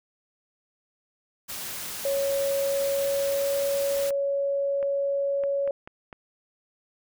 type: noise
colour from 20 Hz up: white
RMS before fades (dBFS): -35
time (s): 1.48-4.11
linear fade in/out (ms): 20
type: tone with pitch glide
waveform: sine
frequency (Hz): 554 to 558.5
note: C#5 to C#5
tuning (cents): -1 to +13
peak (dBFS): -23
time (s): 2.05-5.71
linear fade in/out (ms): 2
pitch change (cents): +14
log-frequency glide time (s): 2.6-3.58
type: clicks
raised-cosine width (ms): 0.5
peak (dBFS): -26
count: 6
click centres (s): 4.106 / 4.828 / 5.437 / 5.676 / 5.875 / 6.128
effects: none